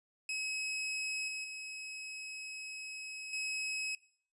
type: tone with level steps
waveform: sawtooth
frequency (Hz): 2558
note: D#7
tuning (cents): +47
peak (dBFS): -32 / -35 / -39 / -32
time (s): 0.29-3.95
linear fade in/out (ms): 2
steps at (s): 1.28 / 1.44 / 3.33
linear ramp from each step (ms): 2
effects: noise-tail reverb RT60 0.5 s tail -20 dB re dry + resampled to 24000 Hz